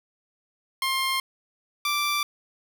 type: tone pair in turn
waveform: 15% pulse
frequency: 1062 / 1172.9 Hz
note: C6 / D6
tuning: +25 / -3 cents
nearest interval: major second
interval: 172 cents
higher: second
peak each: -17 dBFS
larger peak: neither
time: 0.82-1.2 / 1.85-2.23 s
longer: neither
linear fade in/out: 2 ms
effects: none